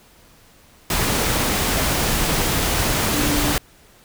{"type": "tone in noise", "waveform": "sine", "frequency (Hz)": 293.7, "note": "D4", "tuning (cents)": 0, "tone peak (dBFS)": -23, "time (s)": [3.14, 3.53], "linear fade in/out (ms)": 2, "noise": "pink", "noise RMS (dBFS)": -20, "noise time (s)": [0.9, 3.58], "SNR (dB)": -6, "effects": ["pink hiss -51 dBFS RMS until 4.04 s"]}